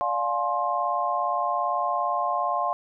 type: chord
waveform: sine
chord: D half-diminished seventh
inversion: none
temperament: just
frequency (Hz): 587.3 / 704.8 / 845.8 / 1057.2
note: D5 / F5 / Ab5 / C6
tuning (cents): 0 / +16 / +31 / +18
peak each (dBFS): -32 / -27 / -31 / -26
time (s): 0.01-2.73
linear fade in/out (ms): 0
effects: none